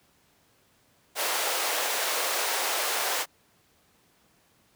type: high-pass noise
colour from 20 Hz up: pink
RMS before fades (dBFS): -28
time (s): 1.15-3.26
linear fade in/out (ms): 50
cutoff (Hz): 490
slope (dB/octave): 24
effects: pink hiss -64 dBFS RMS until 4.75 s + high-pass 80 Hz 12 dB/octave